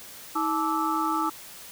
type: tone cluster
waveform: sine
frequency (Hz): 319.7 / 868 / 1169 / 1310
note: D#4 / A5 / D6 / E6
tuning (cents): +47 / -24 / -8 / -11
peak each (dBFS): -29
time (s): 0.35-1.3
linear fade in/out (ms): 10
effects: white hiss -44 dBFS RMS until 1.71 s